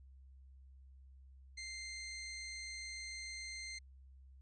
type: tone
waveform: 20% pulse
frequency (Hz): 2091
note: C7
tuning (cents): -2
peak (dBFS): -39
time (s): 1.57-3.79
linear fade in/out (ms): 10
effects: added 66 Hz sine -56 dBFS peak until 4.41 s + resampled to 22050 Hz